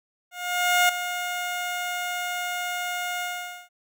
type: tone with ADSR envelope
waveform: 15% pulse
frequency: 714 Hz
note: F5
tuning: 38 cents sharp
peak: -10 dBFS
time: 0.31-3.69 s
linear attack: 580 ms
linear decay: 5 ms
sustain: -11 dB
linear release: 470 ms
effects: none